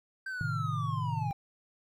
triangle linear sweep, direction down, 1568 to 784 Hz, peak -33 dBFS, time 0.26-1.33 s, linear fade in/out 5 ms
sine chord, A diminished, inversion none, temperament equal, 110 / 130.81 / 155.56 Hz, A2 / C3 / Eb3, 0 / 0 / 0 cents, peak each -35 / -35 / -35 dBFS, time 0.41-1.31 s, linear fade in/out 0 ms
effects none

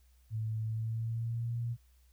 sine tone with pitch glide, 110.2 to 118.11 Hz, A2 to A#2, +3 to +23 cents, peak -32 dBFS, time 0.3-1.77 s, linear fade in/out 50 ms, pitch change +120 cents, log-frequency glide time 0.63-1.56 s, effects added 62 Hz sine -61 dBFS peak until 2.12 s + white hiss -73 dBFS RMS until 2.12 s

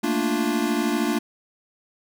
square chord, Bb major seventh, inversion third, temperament equal, 220 / 233.1 / 293.7 / 349.2 Hz, A3 / Bb3 / D4 / F4, 0 / 0 / 0 / 0 cents, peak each -29 / -27 / -26 / -28 dBFS, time 0.03-1.19 s, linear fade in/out 10 ms, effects none

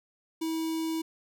square tone with notch filter, 322.8 Hz, E4, 36 cents flat, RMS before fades -31 dBFS, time 0.41-1.02 s, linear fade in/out 10 ms, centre 1500 Hz, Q 1, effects none

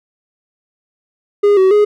triangle tone with pitch steps, 409.3 / 378.5 / 416.8 Hz, G#4 / F#4 / G#4, -25 / +39 / +6 cents, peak -5 dBFS, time 1.43-1.85 s, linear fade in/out 10 ms, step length 140 ms, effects none

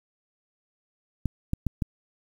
clicks, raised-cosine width 5 ms, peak -13 dBFS, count 4, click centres 1.257 / 1.534 / 1.667 / 1.822 s, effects 8-bit

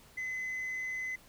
sine tone, 2030 Hz, B6, 47 cents sharp, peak -32 dBFS, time 0.17-1.16 s, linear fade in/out 10 ms, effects tanh soft clip ceiling -33 dBFS + pink hiss -59 dBFS RMS until 1.28 s

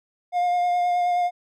triangle tone with vibrato, 710 Hz, F5, 28 cents sharp, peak -17 dBFS, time 0.32-1.31 s, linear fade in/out 50 ms, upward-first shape sine, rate 9.5 Hz, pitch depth 16 cents each way, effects none

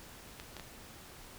clicks, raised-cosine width 0.2 ms, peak -27 dBFS, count 3, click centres 0.399 / 0.567 / 0.597 s, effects pink hiss -52 dBFS RMS until 1.38 s

